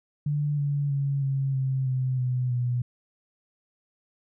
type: tone with pitch steps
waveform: sine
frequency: 146.83 / 143.15 / 139.55 / 136.05 / 132.64 / 129.31 / 126.06 / 122.9 Hz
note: D3 / D3 / C#3 / C#3 / C3 / C3 / B2 / B2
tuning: 0 / -44 / +12 / -32 / +24 / -20 / +36 / -8 cents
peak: -23 dBFS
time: 0.26-2.82 s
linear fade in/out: 5 ms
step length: 320 ms
effects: none